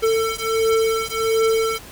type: beating tone pair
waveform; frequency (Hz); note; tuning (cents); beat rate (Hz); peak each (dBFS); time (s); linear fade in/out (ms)
square; 446.3 / 447.7; A4 / A4; +25 / +30; 1.4; -21; 0.02-1.79; 20
effects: added 60 Hz sine -48 dBFS peak until 1.91 s + pink hiss -40 dBFS RMS until 1.91 s